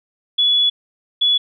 sine tone pair in turn, 3408 / 3408 Hz, G#7 / G#7, +44 / +44 cents, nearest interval unison, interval 0 cents, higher neither, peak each -12 dBFS, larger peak neither, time 0.38-0.7 / 1.21-1.38 s, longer first, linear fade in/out 10 ms, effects none

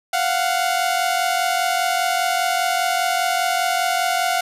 sawtooth tone pair together, 695 / 740 Hz, F5 / F#5, -9 / 0 cents, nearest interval minor second, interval 109 cents, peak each -17 dBFS, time 0.13-4.41 s, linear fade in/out 5 ms, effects resampled to 32000 Hz + 9-bit

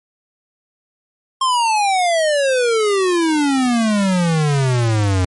square exponential sweep, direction down, 1071 to 89.7 Hz, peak -14 dBFS, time 1.41-5.25 s, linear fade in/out 5 ms, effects MP3 48 kbps

